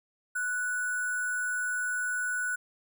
sine tone with sample-and-hold, 1480 Hz, F#6, in tune, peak -28 dBFS, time 0.35-2.56 s, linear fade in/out 10 ms, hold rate 8820 Hz, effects none

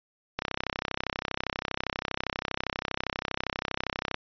click train, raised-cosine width 0.3 ms, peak -12 dBFS, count 123, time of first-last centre 0.39-4.144 s, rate 32.5 Hz, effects resampled to 11025 Hz

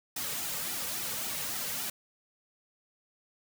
white noise with flanger, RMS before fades -35 dBFS, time 0.16-1.9 s, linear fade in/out 5 ms, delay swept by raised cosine 1.8 to 3 ms, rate 3.6 Hz, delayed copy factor -0.65, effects none

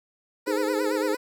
15% pulse tone with vibrato, 462.5 Hz, A#4, 14 cents flat, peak -23 dBFS, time 0.46-1.17 s, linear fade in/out 20 ms, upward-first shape sine, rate 8.9 Hz, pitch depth 140 cents each way
sine chord, Ab major, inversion second, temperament just, 311.5 / 415.3 / 519.1 Hz, Eb4 / Ab4 / C5, +2 / 0 / -14 cents, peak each -28 dBFS, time 0.47-1.15 s, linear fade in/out 5 ms
effects none

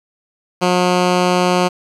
10% pulse tone, 180 Hz, F#3, 47 cents flat, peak -4 dBFS, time 0.61-1.69 s, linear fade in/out 20 ms, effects low-pass 7000 Hz 12 dB/octave + 7-bit

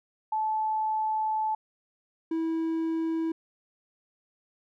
sine / triangle tone pair in turn, 869 / 325.5 Hz, A5 / E4, -22 / -22 cents, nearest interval octave + perfect fourth, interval 1700 cents, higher first, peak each -25 / -24 dBFS, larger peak second, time 0.32-1.55 / 2.31-3.32 s, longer first, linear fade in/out 5 ms, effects none

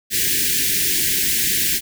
white band-stop noise, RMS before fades -19 dBFS, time 0.1-1.81 s, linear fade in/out 50 ms, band 430 to 1600 Hz, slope 96 dB/octave, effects none

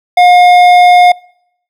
triangle tone with hard clipping, 715 Hz, F5, 41 cents sharp, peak -4 dBFS, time 0.17-1.12 s, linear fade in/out 5 ms, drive 14 dB, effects noise-tail reverb RT60 0.7 s tail -25 dB re dry

